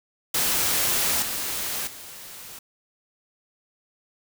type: noise with level steps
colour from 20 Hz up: white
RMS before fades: -23 / -29 / -41 dBFS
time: 0.34-2.59 s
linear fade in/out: 5 ms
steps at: 1.22 / 1.87 s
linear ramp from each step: 5 ms
effects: none